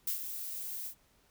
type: noise with ADSR envelope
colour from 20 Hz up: violet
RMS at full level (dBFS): -32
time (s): 0.07-0.95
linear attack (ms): 6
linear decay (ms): 110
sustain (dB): -8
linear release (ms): 86
effects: pink hiss -68 dBFS RMS until 1.3 s